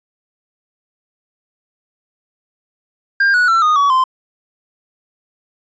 triangle tone with pitch steps, 1600 / 1467.2 / 1345.4 / 1233.8 / 1131.4 / 1037.5 Hz, G6 / F#6 / E6 / D#6 / C#6 / C6, +35 / -15 / +35 / -15 / +35 / -15 cents, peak -8 dBFS, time 3.2-4.04 s, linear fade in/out 5 ms, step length 140 ms, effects resampled to 16000 Hz

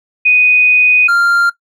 sine / triangle tone pair in turn, 2489 / 1392.5 Hz, D#7 / F6, 0 / -5 cents, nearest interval minor seventh, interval 1005 cents, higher first, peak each -6 dBFS, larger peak neither, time 0.25-1.08 / 1.08-1.5 s, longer first, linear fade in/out 10 ms, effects noise-tail reverb RT60 0.1 s tail -17 dB re dry

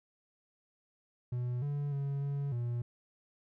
triangle tone with pitch steps, 122.9 / 144 / 139.8 / 141.1 / 119.8 Hz, B2 / D3 / C#3 / C#3 / A#2, -8 / -34 / +15 / +31 / +48 cents, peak -30 dBFS, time 1.32-2.82 s, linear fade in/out 5 ms, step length 300 ms, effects none

